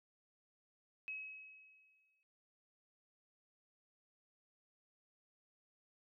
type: tone with exponential decay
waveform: sine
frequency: 2560 Hz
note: D#7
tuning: 49 cents sharp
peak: -40 dBFS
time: 1.08-2.23 s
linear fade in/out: 0 ms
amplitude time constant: 250 ms
effects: none